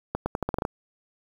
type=accelerating click train; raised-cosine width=1 ms; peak=-12 dBFS; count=9; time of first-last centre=0.15-0.651 s; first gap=110 ms; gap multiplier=0.83; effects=7-bit